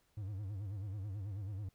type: tone with vibrato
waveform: triangle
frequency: 100 Hz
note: G2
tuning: 35 cents sharp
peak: -37 dBFS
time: 0.17-1.69 s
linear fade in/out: 5 ms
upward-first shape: sine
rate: 9.2 Hz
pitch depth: 130 cents each way
effects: pink hiss -75 dBFS RMS until 1.74 s